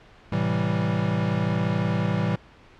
square chord, A minor seventh, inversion none, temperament equal, 110 / 130.81 / 164.81 / 196 Hz, A2 / C3 / E3 / G3, 0 / 0 / 0 / 0 cents, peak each -28 / -31 / -27 / -28 dBFS, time 0.32-2.36 s, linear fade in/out 5 ms, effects pink hiss -51 dBFS RMS until 2.79 s + low-pass 3000 Hz 12 dB/octave

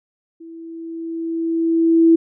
sine tone with level ramp, 329.6 Hz, E4, in tune, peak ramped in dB -35 to -7 dBFS, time 0.4-2.16 s, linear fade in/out 10 ms, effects none

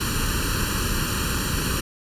pink noise with comb filter, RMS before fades -24 dBFS, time 0-1.81 s, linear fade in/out 10 ms, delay 0.7 ms, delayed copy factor +1, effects resampled to 32000 Hz

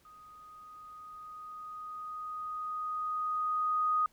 sine tone with level ramp, 1244.5 Hz, D#6, in tune, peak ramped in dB -52 to -25 dBFS, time 0.05-4.06 s, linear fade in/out 2 ms, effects pink hiss -67 dBFS RMS until 4.12 s

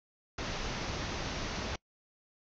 pink low-pass noise, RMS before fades -37 dBFS, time 0.38-1.76 s, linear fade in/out 5 ms, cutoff 6400 Hz, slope 96 dB/octave, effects noise-tail reverb RT60 0.1 s tail -25 dB re dry

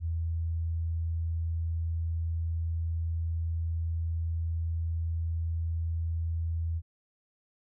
sine tone, 82.5 Hz, E2, 2 cents sharp, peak -28 dBFS, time 0-6.82 s, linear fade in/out 50 ms, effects none

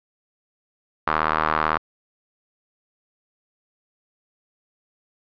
sawtooth tone with band-pass filter, 78 Hz, D#2, 5 cents sharp, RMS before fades -22 dBFS, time 1.07-1.78 s, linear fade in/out 5 ms, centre 1200 Hz, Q 3, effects resampled to 11025 Hz + 8-bit

